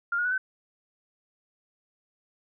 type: tone with pitch steps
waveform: sine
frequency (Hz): 1399 / 1440 / 1482.2 / 1525.6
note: F6 / F#6 / F#6 / G6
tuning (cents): +3 / -47 / +3 / -47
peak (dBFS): -24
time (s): 0.12-0.38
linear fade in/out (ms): 5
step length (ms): 65
effects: none